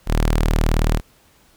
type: tone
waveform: sawtooth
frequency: 38.89 Hz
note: D#1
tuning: in tune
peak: -11 dBFS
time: 0.06-1.01 s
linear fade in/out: 50 ms
effects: pink hiss -55 dBFS RMS until 1.56 s